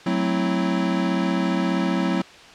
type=chord; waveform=square; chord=F# half-diminished seventh; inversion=none; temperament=equal; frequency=185 / 220 / 261.6 / 329.6 Hz; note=F#3 / A3 / C4 / E4; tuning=0 / 0 / 0 / 0 cents; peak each=-24 / -29 / -27 / -27 dBFS; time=0.06-2.22 s; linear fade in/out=5 ms; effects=white hiss -44 dBFS RMS until 2.54 s + low-pass 4000 Hz 12 dB/octave